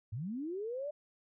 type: linear sweep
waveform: sine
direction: up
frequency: 95 to 605 Hz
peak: -36 dBFS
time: 0.12-0.91 s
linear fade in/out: 10 ms
effects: none